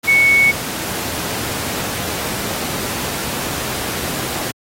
sine tone in noise, 2217 Hz, C#7, in tune, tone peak -9 dBFS, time 0.07-0.52 s, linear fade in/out 20 ms, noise pink, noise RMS -23 dBFS, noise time 0.03-4.52 s, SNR +11 dB, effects high-pass 100 Hz 12 dB/octave + AAC 48 kbps

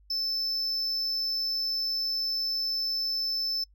triangle tone, 5274 Hz, E8, in tune, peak -26 dBFS, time 0.1-3.64 s, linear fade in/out 5 ms, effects noise-tail reverb RT60 0.1 s tail -26 dB re dry + added 50 Hz sine -56 dBFS peak until 3.74 s

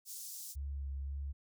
pink high-pass noise, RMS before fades -46 dBFS, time 0.05-0.56 s, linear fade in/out 50 ms, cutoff 5600 Hz, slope 24 dB/octave
sine tone with vibrato, 69.3 Hz, C#2, in tune, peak -37 dBFS, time 0.55-1.33 s, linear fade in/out 20 ms, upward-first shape sine, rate 1.9 Hz, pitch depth 21 cents each way
effects none

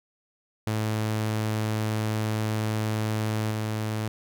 sawtooth tone with level steps, 108.5 Hz, A2, 24 cents flat, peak -21 / -23 dBFS, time 0.67-4.08 s, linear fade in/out 0 ms, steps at 3.51 s, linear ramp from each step 5 ms, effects none

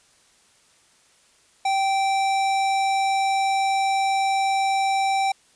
sine tone with hard clipping, 779 Hz, G5, 11 cents flat, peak -21 dBFS, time 1.65-5.32 s, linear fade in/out 5 ms, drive 17 dB, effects white hiss -58 dBFS RMS until 5.55 s + resampled to 22050 Hz

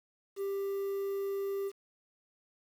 triangle tone with quantisation, 394.7 Hz, G4, 12 cents sharp, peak -30 dBFS, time 0.36-1.72 s, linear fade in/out 50 ms, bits 9, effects none

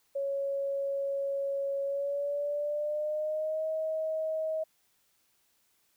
sine tone with pitch glide, 554.4 to 633.2 Hz, C#5 to D#5, 0 to +30 cents, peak -29 dBFS, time 0.15-4.64 s, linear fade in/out 10 ms, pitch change +230 cents, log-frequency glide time 1.84-3.67 s, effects white hiss -71 dBFS RMS until 5.96 s

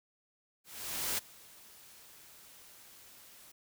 white noise with ADSR envelope, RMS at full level -33 dBFS, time 0.64-3.52 s, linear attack 540 ms, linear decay 15 ms, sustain -23 dB, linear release 8 ms, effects none

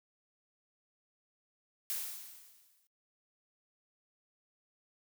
blue noise with exponential decay, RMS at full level -35 dBFS, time 1.9-2.87 s, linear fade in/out 0 ms, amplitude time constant 210 ms, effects noise-tail reverb RT60 0.1 s tail -22 dB re dry

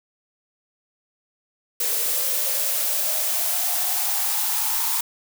blue noise with high-pass filter sweep, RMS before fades -23 dBFS, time 1.8-5.01 s, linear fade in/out 5 ms, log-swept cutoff 460 to 950 Hz, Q 7.3, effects none

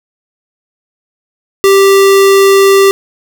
square tone, 392 Hz, G4, in tune, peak -4 dBFS, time 1.64-2.91 s, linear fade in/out 0 ms, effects none

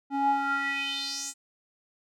square tone with band-pass filter sweep, 277.2 Hz, C#4, in tune, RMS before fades -29 dBFS, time 0.1-1.34 s, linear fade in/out 50 ms, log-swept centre 560 to 7900 Hz, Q 4.6, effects none

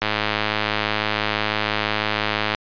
click train, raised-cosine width 0.3 ms, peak -4 dBFS, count 269, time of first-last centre 0.02-2.548 s, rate 106 Hz, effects resampled to 11025 Hz

